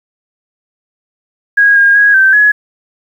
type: tone with pitch steps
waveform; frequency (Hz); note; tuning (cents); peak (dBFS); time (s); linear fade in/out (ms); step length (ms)
sine; 1644 / 1621 / 1652 / 1555 / 1686; G#6 / G#6 / G#6 / G6 / G#6; -18 / -42 / -10 / -14 / +26; -4; 1.57-2.52; 10; 190
effects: 7-bit